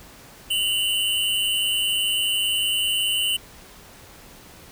square tone pair together, 2798 / 3003 Hz, F7 / F#7, +3 / +25 cents, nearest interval minor second, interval 122 cents, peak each -25 / -23 dBFS, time 0.5-3.37 s, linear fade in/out 10 ms, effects pink hiss -46 dBFS RMS until 4.71 s

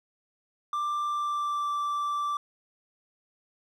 triangle tone with pitch glide, 1182 to 1169.1 Hz, D6 to D6, +11 to -8 cents, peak -25 dBFS, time 0.73-2.37 s, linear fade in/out 2 ms, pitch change -19 cents, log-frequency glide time 1.06-1.73 s, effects none

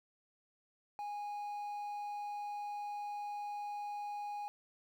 triangle tone with quantisation, 825 Hz, G#5, 12 cents flat, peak -37 dBFS, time 0.99-4.48 s, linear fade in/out 0 ms, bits 11, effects none

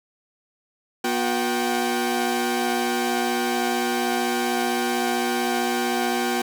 sawtooth tone cluster, 241.5 / 361.2 / 778 Hz, B3 / F#4 / G5, -39 / -42 / -13 cents, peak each -22 dBFS, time 1.04-6.42 s, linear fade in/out 5 ms, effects none

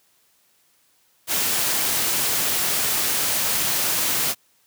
white noise, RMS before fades -22 dBFS, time 1.27-4.35 s, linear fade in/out 50 ms, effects white hiss -62 dBFS RMS until 4.66 s + high-pass 80 Hz 12 dB/octave

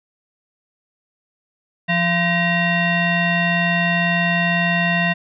sine tone with frequency modulation, 1031 Hz, C6, 26 cents flat, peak -15 dBFS, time 1.88-5.14 s, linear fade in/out 20 ms, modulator 858 Hz, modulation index 2.1, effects none

